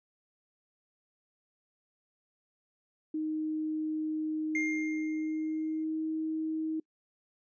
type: tone with pitch glide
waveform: sine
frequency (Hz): 311.1 to 316.2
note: D#4 to D#4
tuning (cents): 0 to +28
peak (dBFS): -30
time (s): 3.14-6.8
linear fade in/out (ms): 5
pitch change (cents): +28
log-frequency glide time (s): 5.04-6.06
type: tone with exponential decay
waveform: triangle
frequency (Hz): 2116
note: C7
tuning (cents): +19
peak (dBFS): -27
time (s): 4.55-5.84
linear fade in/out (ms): 2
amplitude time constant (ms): 280
effects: noise-tail reverb RT60 0.1 s tail -26 dB re dry + resampled to 16000 Hz